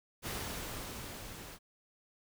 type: noise with level ramp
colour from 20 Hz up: pink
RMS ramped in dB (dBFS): -38 to -49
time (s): 0.22-1.59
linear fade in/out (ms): 50
effects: none